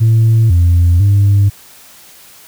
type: tone with pitch steps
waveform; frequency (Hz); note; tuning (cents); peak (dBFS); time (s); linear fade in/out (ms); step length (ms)
sine; 112.5 / 86.4 / 100.3; A2 / F2 / G2; +39 / -18 / +40; -4; 0-1.5; 20; 500
effects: tanh soft clip ceiling -4 dBFS + white hiss -40 dBFS RMS until 2.47 s